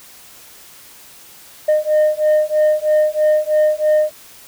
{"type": "beating tone pair", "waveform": "sine", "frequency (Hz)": [610, 613.1], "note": ["D#5", "D#5"], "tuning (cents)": [-34, -26], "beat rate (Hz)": 3.1, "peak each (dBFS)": -13, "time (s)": [1.68, 4.11], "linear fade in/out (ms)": 10, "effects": ["tanh soft clip ceiling -9 dBFS", "white hiss -42 dBFS RMS until 4.47 s"]}